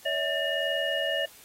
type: tone cluster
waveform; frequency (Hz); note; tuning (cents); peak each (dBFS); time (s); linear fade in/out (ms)
sine; 567 / 648 / 1788 / 2879; C#5 / E5 / A6 / F#7; +39 / -30 / +27 / -48; -31; 0.05-1.26; 10
effects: white hiss -52 dBFS RMS until 1.44 s + AAC 48 kbps